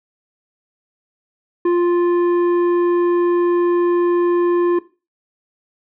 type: tone with tanh clipping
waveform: sine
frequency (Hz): 349.2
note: F4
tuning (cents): 0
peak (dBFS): -14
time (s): 1.65-4.79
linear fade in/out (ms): 5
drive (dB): 9
effects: noise-tail reverb RT60 0.3 s tail -17 dB re dry